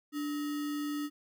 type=tone with sample-and-hold; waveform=sine; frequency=293.7 Hz; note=D4; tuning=in tune; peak=-32 dBFS; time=0.12-1.1 s; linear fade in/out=50 ms; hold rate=1575 Hz; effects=none